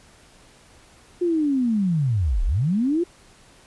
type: linear two-way sweep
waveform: sine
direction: down then up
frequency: 360 to 30.87 to 360 Hz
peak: -18 dBFS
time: 1.21-3.04 s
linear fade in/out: 10 ms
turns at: 2.44 s
effects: pink hiss -52 dBFS RMS until 3.66 s + resampled to 24000 Hz